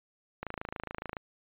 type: click train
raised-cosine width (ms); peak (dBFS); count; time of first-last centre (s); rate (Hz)
0.5; -21; 21; 0.43-1.168; 27.1
effects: resampled to 8000 Hz